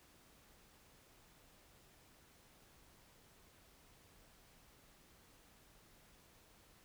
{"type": "silence", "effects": ["pink hiss -66 dBFS RMS until 6.84 s"]}